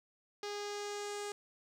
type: tone with low-pass filter sweep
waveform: sawtooth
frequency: 410.8 Hz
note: G#4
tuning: 19 cents flat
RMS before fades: -41 dBFS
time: 0.43-1.32 s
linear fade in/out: 2 ms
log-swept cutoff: 5300 to 8100 Hz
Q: 2.3
effects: 11-bit